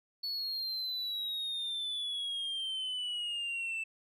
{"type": "exponential sweep", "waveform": "sine", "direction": "down", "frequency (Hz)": [4435, 2644], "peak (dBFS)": -31, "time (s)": [0.23, 3.84], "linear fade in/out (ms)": 10, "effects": ["tanh soft clip ceiling -33 dBFS"]}